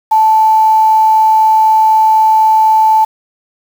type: tone with quantisation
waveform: sine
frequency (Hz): 876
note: A5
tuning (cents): -8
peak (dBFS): -5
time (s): 0.11-3.05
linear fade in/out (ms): 10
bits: 5
effects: none